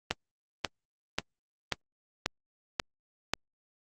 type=click train; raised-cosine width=0.2 ms; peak=-9 dBFS; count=7; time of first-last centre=0.11-3.336 s; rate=1.86 Hz; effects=Opus 32 kbps